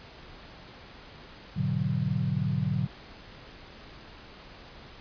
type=chord; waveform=sine; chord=G# half-diminished seventh; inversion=none; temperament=equal; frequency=103.83 / 123.47 / 146.83 / 185 Hz; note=G#2 / B2 / D3 / F#3; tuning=0 / 0 / 0 / 0 cents; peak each=-33 / -31 / -29 / -31 dBFS; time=1.56-2.87 s; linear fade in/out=10 ms; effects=pink hiss -48 dBFS RMS until 5 s + resampled to 11025 Hz